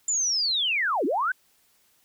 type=linear two-way sweep; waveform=sine; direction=down then up; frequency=7230 to 246.9 to 1586 Hz; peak=-22 dBFS; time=0.08-1.32 s; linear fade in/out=5 ms; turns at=1.05 s; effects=white hiss -64 dBFS RMS until 2.04 s

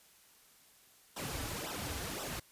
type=noise with flanger; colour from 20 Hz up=pink; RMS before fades=-40 dBFS; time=1.16-2.4 s; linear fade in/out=10 ms; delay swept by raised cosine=0.44 to 5.64 ms; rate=1.9 Hz; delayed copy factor=-0.9; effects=white hiss -63 dBFS RMS until 2.51 s + resampled to 32000 Hz

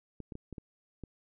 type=clicks; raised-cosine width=3 ms; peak=-29 dBFS; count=6; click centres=0.203 / 0.322 / 0.354 / 0.527 / 0.582 / 1.037 s; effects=none

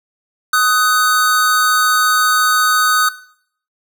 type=tone pair together; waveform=square; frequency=1254.4 / 1500 Hz; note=D#6 / F#6; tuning=+14 / +23 cents; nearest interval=minor third; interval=309 cents; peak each=-14 dBFS; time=0.53-3.09 s; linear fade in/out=5 ms; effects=noise-tail reverb RT60 0.6 s tail -17 dB re dry

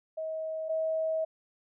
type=tone pair in turn; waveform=sine; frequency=636 / 639.4 Hz; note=D#5 / D#5; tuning=+38 / +47 cents; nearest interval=unison; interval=9 cents; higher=second; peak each=-32 / -27 dBFS; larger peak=second; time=0.17-0.69 / 0.69-1.25 s; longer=second; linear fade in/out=10 ms; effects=none

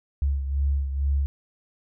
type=beating tone pair; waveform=sine; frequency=69.3 / 71.5 Hz; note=C#2 / D2; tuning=0 / -46 cents; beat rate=2.2 Hz; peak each=-22 / -30 dBFS; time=0.22-1.26 s; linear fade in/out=0 ms; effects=none

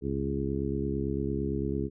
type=harmonic tone with a mistuned harmonic; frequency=68.9 Hz; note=C#2; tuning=10 cents flat; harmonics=1 / 2 / 3 / 4 / 5 / 6; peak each=-35 / -35 / -35 / -35 / -35 / -35 dBFS; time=0.01-1.9 s; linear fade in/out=50 ms; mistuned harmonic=1; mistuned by=+43 cents; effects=none

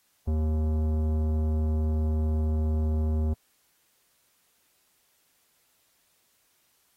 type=tone with tanh clipping; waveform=sine; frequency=77.78 Hz; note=D#2; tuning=in tune; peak=-25 dBFS; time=0.27-3.34 s; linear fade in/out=10 ms; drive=15 dB; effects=white hiss -68 dBFS RMS until 6.96 s + AAC 48 kbps

